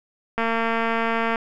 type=click train; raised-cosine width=0.5 ms; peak=-9 dBFS; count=224; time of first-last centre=0.38-1.358 s; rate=228 Hz; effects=none